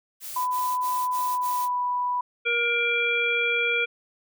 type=noise bursts; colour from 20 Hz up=blue; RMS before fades=-36 dBFS; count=5; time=0.2-1.688 s; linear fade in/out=50 ms; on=280 ms; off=22 ms
type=tone with pitch glide; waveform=sine; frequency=1000 to 986.2 Hz; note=B5 to B5; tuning=+21 to -3 cents; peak=-23 dBFS; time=0.36-2.21 s; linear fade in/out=5 ms; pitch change=-24 cents; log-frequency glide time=1.17-1.81 s
type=harmonic tone; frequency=473.1 Hz; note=A#4; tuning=26 cents sharp; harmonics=1 / 3 / 5 / 7; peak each=-29 / -28 / -23 / -33 dBFS; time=2.45-3.86 s; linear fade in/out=20 ms
effects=none